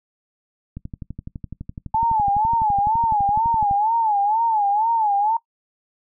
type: click train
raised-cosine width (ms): 5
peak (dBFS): -19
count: 36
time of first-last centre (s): 0.77-3.711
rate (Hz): 11.9
type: tone with vibrato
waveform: sine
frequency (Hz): 861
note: A5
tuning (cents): -38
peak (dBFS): -16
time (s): 1.94-5.37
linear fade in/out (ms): 5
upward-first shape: sine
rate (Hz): 2.1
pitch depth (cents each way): 130
effects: noise-tail reverb RT60 0.1 s tail -21 dB re dry